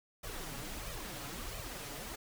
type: noise with flanger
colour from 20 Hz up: pink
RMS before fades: -43 dBFS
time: 0.23-2.16 s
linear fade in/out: 10 ms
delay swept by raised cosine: 1.6 to 7.2 ms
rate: 1.5 Hz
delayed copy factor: +0.95
effects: none